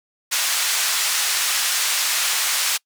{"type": "band-pass noise", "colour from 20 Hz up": "white", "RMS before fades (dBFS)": -21, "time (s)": [0.31, 2.78], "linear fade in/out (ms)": 20, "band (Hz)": [1100, 8800], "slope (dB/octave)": 12, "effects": ["noise-tail reverb RT60 0.1 s tail -26 dB re dry"]}